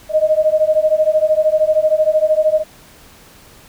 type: beating tone pair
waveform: sine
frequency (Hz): 615 / 628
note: D#5 / D#5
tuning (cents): -20 / +16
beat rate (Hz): 13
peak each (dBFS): -14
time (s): 0.09-2.64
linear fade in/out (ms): 50
effects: pink hiss -44 dBFS RMS until 3.68 s

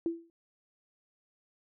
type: tone with exponential decay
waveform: sine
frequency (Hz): 334.3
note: E4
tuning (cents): +24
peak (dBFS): -25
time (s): 0.06-0.3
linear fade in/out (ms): 1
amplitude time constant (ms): 51
effects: none

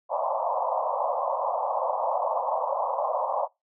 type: band-pass noise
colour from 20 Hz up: pink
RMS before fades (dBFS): -27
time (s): 0.09-3.48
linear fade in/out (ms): 50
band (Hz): 530 to 1100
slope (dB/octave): 96
effects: noise-tail reverb RT60 0.2 s tail -24 dB re dry

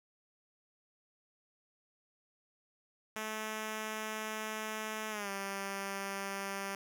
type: tone with pitch glide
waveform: 5% pulse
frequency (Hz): 217 to 196.7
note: A3 to G3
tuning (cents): -24 to +6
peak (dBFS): -26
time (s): 3.16-6.75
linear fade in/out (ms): 2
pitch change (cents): -170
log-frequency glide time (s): 5.1-5.3
effects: none

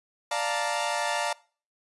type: chord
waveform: sawtooth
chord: Bb major seventh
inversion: first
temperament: equal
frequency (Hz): 587.3 / 698.5 / 880 / 932.3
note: D5 / F5 / A5 / Bb5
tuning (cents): 0 / 0 / 0 / 0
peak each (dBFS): -28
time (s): 0.31-1.33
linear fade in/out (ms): 5
effects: noise-tail reverb RT60 0.4 s tail -22 dB re dry + resampled to 24000 Hz

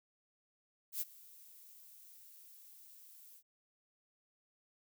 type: noise with ADSR envelope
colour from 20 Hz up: violet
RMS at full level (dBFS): -36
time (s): 0.92-3.43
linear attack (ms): 91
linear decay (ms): 28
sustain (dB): -22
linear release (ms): 66
effects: none

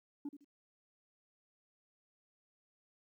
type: tone with echo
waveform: sine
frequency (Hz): 287.4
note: D4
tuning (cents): -37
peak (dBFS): -36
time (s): 0.25-0.29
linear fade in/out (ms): 5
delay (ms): 78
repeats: 2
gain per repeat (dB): -12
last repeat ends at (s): 0.446
effects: tanh soft clip ceiling -37 dBFS + 13-bit

